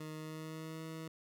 20% pulse tone with pitch glide, 155.56 to 160.49 Hz, D#3 to E3, 0 to -46 cents, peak -38 dBFS, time 0-1.08 s, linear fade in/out 5 ms, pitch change +54 cents, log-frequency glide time 0.12-0.84 s, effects none

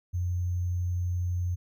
sine tone with sample-and-hold, 88.8 Hz, F2, 29 cents sharp, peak -26 dBFS, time 0.13-1.56 s, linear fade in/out 20 ms, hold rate 6300 Hz, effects none

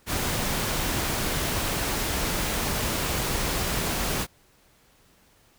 pink noise, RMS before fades -27 dBFS, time 0.06-4.27 s, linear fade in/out 50 ms, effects pink hiss -60 dBFS RMS until 5.58 s

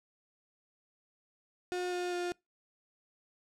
35% pulse tone with pitch steps, 360 / 356.7 / 353.4 Hz, F#4 / F4 / F4, -47 / +37 / +21 cents, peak -31 dBFS, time 1.72-2.32 s, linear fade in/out 0 ms, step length 200 ms, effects noise-tail reverb RT60 0.2 s tail -25 dB re dry + low-pass 8000 Hz 12 dB/octave

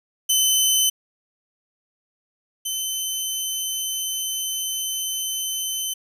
15% pulse tone pair in turn, 3046 / 3061 Hz, F#7 / G7, +50 / -42 cents, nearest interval unison, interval 8 cents, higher second, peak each -9 / -17 dBFS, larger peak first, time 0.29-0.9 / 2.65-5.94 s, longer second, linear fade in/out 10 ms, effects none

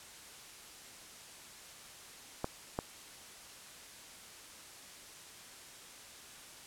clicks, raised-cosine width 1 ms, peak -19 / -19 dBFS, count 2, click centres 2.444 / 2.789 s, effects white hiss -52 dBFS RMS until 6.66 s + low-pass 10000 Hz 12 dB/octave

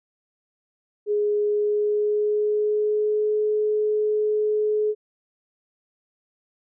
sine tone with pitch glide, 416.3 to 425 Hz, G#4 to G#4, +4 to +40 cents, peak -19 dBFS, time 1.06-4.95 s, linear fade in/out 50 ms, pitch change +36 cents, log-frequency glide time 1.41-3.36 s, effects none

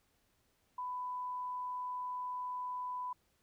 sine tone, 997 Hz, B5, 16 cents sharp, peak -37 dBFS, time 0.78-3.13 s, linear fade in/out 5 ms, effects pink hiss -75 dBFS RMS until 3.42 s

